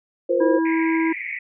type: chord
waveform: sine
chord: F suspended fourth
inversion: none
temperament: equal with one note detuned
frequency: 349.2 / 476.5 / 523.3 Hz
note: F4 / Bb4 / C5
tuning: 0 / +38 / 0 cents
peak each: -23 / -23 / -19 dBFS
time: 0.29-0.59 s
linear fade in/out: 10 ms
type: harmonic tone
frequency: 325.3 Hz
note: E4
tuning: 23 cents flat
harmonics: 1 / 3 / 5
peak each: -18 / -28 / -32 dBFS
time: 0.4-1.13 s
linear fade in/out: 10 ms
type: band-pass noise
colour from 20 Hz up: pink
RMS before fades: -30 dBFS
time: 0.65-1.39 s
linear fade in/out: 5 ms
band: 2000 to 2300 Hz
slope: 96 dB/octave
effects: none